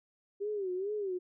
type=tone with vibrato; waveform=sine; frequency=392 Hz; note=G4; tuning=in tune; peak=-32 dBFS; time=0.4-1.19 s; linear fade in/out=20 ms; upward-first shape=sine; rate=2.3 Hz; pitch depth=140 cents each way; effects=none